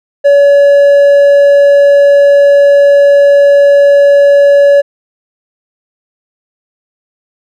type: tone with hard clipping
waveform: sine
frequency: 567 Hz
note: C#5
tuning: 39 cents sharp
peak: -3 dBFS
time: 0.24-4.82 s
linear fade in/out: 20 ms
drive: 3 dB
effects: none